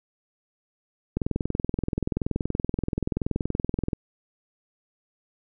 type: click train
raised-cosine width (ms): 3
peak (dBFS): -12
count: 59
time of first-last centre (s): 1.17-3.932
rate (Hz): 21
effects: none